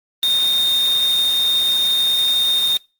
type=tone in noise; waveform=sine; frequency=3666 Hz; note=A#7; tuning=30 cents flat; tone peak=-14 dBFS; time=0.23-2.77 s; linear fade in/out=0 ms; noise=white; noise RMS=-28 dBFS; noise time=0.23-2.77 s; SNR=+11 dB; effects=noise-tail reverb RT60 0.3 s tail -24 dB re dry + Opus 32 kbps

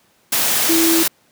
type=tone in noise; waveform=sine; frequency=329.6 Hz; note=E4; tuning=in tune; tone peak=-14 dBFS; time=0.69-1.03 s; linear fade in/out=5 ms; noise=white; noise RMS=-17 dBFS; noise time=0.32-1.08 s; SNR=0 dB; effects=pink hiss -57 dBFS RMS until 1.31 s + high-pass 150 Hz 12 dB/octave

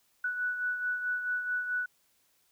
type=beating tone pair; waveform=sine; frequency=1479 / 1483.6 Hz; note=F#6 / F#6; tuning=-1 / +4 cents; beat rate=4.6 Hz; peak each=-30 / -39 dBFS; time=0.24-1.86 s; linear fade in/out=5 ms; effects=white hiss -70 dBFS RMS until 2.51 s

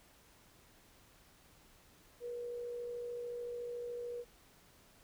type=tone with amplitude modulation; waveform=sine; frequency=481 Hz; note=B4; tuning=46 cents flat; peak=-38 dBFS; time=2.2-4.25 s; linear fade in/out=50 ms; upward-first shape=sine; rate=53.7 Hz; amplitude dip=30%; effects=pink hiss -64 dBFS RMS until 5.03 s

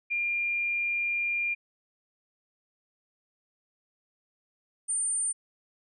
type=tone pair in turn; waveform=sine; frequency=2400 / 8980 Hz; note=D7 / C#9; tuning=+37 / +21 cents; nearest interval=octave + major seventh; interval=2284 cents; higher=second; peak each=-26 dBFS; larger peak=neither; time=0.1-1.55 / 4.88-5.33 s; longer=first; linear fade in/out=20 ms; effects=none

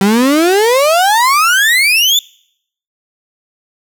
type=exponential sweep; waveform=35% pulse; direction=up; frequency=190 to 3585 Hz; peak=-6 dBFS; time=0.01-2.19 s; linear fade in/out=2 ms; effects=noise-tail reverb RT60 0.7 s tail -25 dB re dry

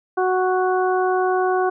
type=harmonic tone; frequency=370 Hz; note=F#4; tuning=in tune; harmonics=1 / 2 / 3 / 4; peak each=-19 / -21 / -26 / -28 dBFS; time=0.17-1.7 s; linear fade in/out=10 ms; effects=none

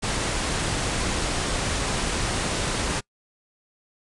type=low-pass noise; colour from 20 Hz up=pink; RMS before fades=-26 dBFS; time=0.02-3.01 s; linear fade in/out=20 ms; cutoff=10000 Hz; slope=96 dB/octave; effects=noise-tail reverb RT60 0.1 s tail -25 dB re dry

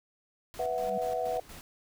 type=noise with tremolo; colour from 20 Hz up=pink; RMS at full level=-47 dBFS; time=0.54-1.61 s; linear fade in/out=0 ms; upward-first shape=square; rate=4.2 Hz; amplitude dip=60%
type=chord; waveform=sine; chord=B suspended fourth; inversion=none; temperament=equal; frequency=493.9 / 659.3 / 740 Hz; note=B4 / E5 / F#5; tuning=0 / 0 / 0 cents; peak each=-33 dBFS; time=0.59-1.4 s; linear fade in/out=5 ms
type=tone with exponential growth; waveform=sine; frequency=196 Hz; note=G3; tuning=in tune; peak=-34 dBFS; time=0.64-0.98 s; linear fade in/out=5 ms; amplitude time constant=73 ms
effects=none

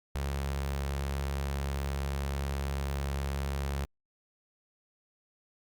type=tone with notch filter; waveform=sawtooth; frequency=69.3 Hz; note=C#2; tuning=in tune; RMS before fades=-33 dBFS; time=0.15-3.85 s; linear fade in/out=0 ms; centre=270 Hz; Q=1.6; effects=Opus 48 kbps

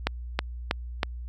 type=click train; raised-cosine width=0.3 ms; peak=-7 dBFS; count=4; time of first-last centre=0.07-1.032 s; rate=3.12 Hz; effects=added 60 Hz sine -34 dBFS peak until 1.28 s

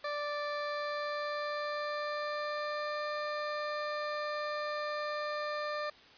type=tone with pitch glide; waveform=20% pulse; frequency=587.3 to 596.9 Hz; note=D5 to D5; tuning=0 to +28 cents; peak=-29 dBFS; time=0.04-5.9 s; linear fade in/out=5 ms; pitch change=+28 cents; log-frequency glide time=0.56-3.07 s; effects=white hiss -57 dBFS RMS until 6.17 s + resampled to 11025 Hz

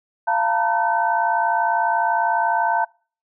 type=tone cluster; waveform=sine; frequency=692 / 898 / 958 / 1524 Hz; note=F5 / A5 / A#5 / G6; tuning=-16 / +35 / +47 / -49 cents; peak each=-23 / -19 / -24 / -25 dBFS; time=0.27-2.85 s; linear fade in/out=10 ms; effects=noise-tail reverb RT60 0.4 s tail -25 dB re dry

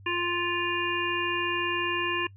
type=harmonic tone; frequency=349.2 Hz; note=F4; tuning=in tune; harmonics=1 / 3 / 5 / 7 / 8; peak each=-32 / -32 / -32 / -32 / -32 dBFS; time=0.06-2.27 s; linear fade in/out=5 ms; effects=noise-tail reverb RT60 0.1 s tail -22 dB re dry + added 98 Hz sine -47 dBFS peak until 2.36 s

